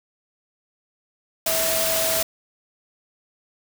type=tone in noise; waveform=sine; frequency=651 Hz; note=E5; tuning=22 cents flat; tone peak=-25 dBFS; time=1.46-2.23 s; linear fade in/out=5 ms; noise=white; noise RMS=-23 dBFS; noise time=1.46-2.23 s; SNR=-5 dB; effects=none